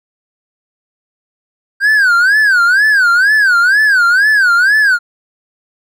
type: tone with vibrato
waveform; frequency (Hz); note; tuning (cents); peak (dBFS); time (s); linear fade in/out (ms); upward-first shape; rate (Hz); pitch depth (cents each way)
triangle; 1554; G6; -16; -5; 1.8-4.99; 50; sine; 2.1; 200
effects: none